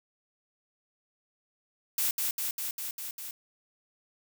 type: noise with echo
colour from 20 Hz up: blue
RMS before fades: -28 dBFS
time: 1.98-2.11 s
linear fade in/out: 2 ms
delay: 200 ms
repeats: 6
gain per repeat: -2 dB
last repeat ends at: 3.31 s
effects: none